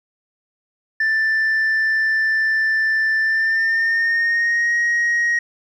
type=tone with pitch glide; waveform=sine; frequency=1769 to 1885 Hz; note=A6 to A#6; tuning=+9 to +19 cents; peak=-13 dBFS; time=1-5.39 s; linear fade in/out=5 ms; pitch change=+110 cents; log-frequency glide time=3.2-4.75 s; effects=tanh soft clip ceiling -14 dBFS + 9-bit